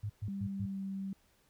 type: tone bursts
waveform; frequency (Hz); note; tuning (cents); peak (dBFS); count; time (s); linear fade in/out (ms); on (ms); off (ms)
sine; 103.83; G#2; 0; -34; 4; 0.03-0.662; 10; 68; 120
type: tone with pitch glide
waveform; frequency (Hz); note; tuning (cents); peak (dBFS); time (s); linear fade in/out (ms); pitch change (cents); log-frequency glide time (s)
sine; 197.2 to 194.04; G3 to G3; +11 to -17; -36; 0.28-1.13; 2; -28; 0.4-0.82
effects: pink hiss -70 dBFS RMS until 1.49 s